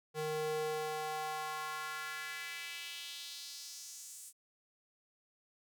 square tone with high-pass filter sweep, 154.4 Hz, D#3, 13 cents flat, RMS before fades -41 dBFS, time 0.14-4.33 s, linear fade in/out 50 ms, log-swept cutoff 320 to 8700 Hz, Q 2.3, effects none

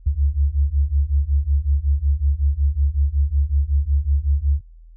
sine beating tone pair, 68.2 / 73.6 Hz, C#2 / D2, -28 / +4 cents, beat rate 5.4 Hz, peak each -19 / -18 dBFS, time 0.06-4.61 s, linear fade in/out 10 ms, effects added 41 Hz sine -41 dBFS peak until 4.96 s

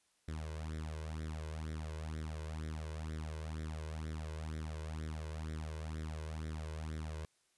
sawtooth tone with flanger, 78.3 Hz, D#2, 11 cents sharp, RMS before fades -42 dBFS, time 0.28-7.25 s, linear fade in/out 0 ms, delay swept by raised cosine 0.53 to 2.03 ms, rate 2.1 Hz, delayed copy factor +0.75, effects white hiss -75 dBFS RMS until 7.57 s + resampled to 24000 Hz

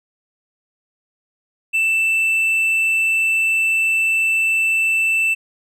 triangle tone, 2657 Hz, E7, 13 cents sharp, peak -13 dBFS, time 1.73-5.35 s, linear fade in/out 20 ms, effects none

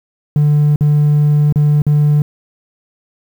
triangle tone with dropouts, 148.1 Hz, D3, 15 cents sharp, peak -5 dBFS, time 0.36-2.22 s, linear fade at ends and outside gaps 2 ms, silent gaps 0.76-0.808 / 1.525-1.558 / 1.82-1.866 s, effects tanh soft clip ceiling -3 dBFS + 7-bit

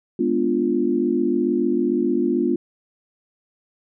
sine chord, G# diminished seventh, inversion none, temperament equal, 207.7 / 246.9 / 293.7 / 349.2 Hz, G#3 / B3 / D4 / F4, 0 / 0 / 0 / 0 cents, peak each -27 / -22 / -24 / -21 dBFS, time 0.19-2.56 s, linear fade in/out 5 ms, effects none

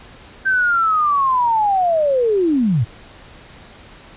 sine linear sweep, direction down, 1568 to 99.2 Hz, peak -13 dBFS, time 0.45-2.85 s, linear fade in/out 20 ms, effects pink hiss -42 dBFS RMS until 4.16 s + resampled to 8000 Hz

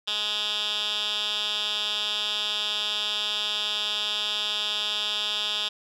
10% pulse tone with band-pass filter, 209.5 Hz, G#3, 15 cents sharp, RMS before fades -28 dBFS, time 0.07-5.69 s, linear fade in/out 10 ms, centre 3600 Hz, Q 5.4, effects none

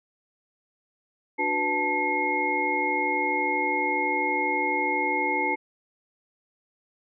sine tone cluster, 294.9 / 367.1 / 493.4 / 879 / 2151 Hz, D4 / F#4 / B4 / A5 / C7, +7 / -14 / -2 / -2 / +47 cents, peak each -32 / -32 / -34 / -27 / -26 dBFS, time 1.38-5.56 s, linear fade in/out 20 ms, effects none

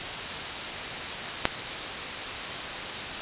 click, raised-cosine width 0.3 ms, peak -3 dBFS, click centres 1.454 s, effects white hiss -32 dBFS RMS until 3.21 s + resampled to 8000 Hz

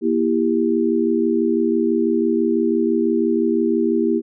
sine chord, E diminished, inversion second, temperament just, 237.3 / 329.6 / 395.6 Hz, Bb3 / E4 / G4, +31 / 0 / +16 cents, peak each -20 / -19 / -20 dBFS, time 0.01-4.22 s, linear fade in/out 50 ms, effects none

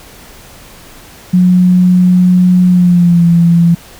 sine tone with pitch glide, 181 to 169.86 Hz, F#3 to F3, -38 to -48 cents, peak -4 dBFS, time 1.33-3.75 s, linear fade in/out 10 ms, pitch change -110 cents, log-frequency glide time 2.67-3.26 s, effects pink hiss -36 dBFS RMS until 3.99 s

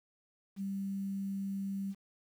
sine tone with quantisation, 196 Hz, G3, in tune, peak -34 dBFS, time 0.56-1.95 s, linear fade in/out 50 ms, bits 10, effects none

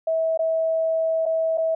sine tone with dropouts, 648 Hz, E5, 30 cents flat, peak -19 dBFS, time 0.07-1.75 s, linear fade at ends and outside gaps 5 ms, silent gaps 0.375-0.391 / 1.256-1.261 / 1.575-1.58 s, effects none

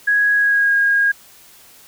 sine tone with pitch glide, 1661.2 to 1630.8 Hz, G#6 to G#6, 0 to -32 cents, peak -12 dBFS, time 0.07-1.12 s, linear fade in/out 10 ms, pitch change -32 cents, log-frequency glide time 0.35-0.74 s, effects white hiss -46 dBFS RMS until 1.87 s

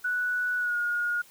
sine tone with pitch glide, 1477 to 1434.1 Hz, F#6 to F6, -3 to +45 cents, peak -25 dBFS, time 0.04-1.22 s, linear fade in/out 10 ms, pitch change -52 cents, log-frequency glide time 0.58-0.77 s, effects white hiss -55 dBFS RMS until 1.3 s

